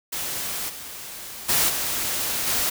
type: noise with level steps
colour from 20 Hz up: white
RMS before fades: -29 / -37 / -20 / -26 / -23 dBFS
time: 0.12-2.7 s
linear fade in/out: 10 ms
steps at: 0.68 / 1.48 / 1.68 / 2.46 s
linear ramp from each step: 20 ms
effects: none